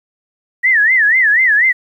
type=tone with vibrato; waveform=sine; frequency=1864.7 Hz; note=A#6; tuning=in tune; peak=-8 dBFS; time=0.63-1.73 s; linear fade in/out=20 ms; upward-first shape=sine; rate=4.1 Hz; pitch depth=200 cents each way; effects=8-bit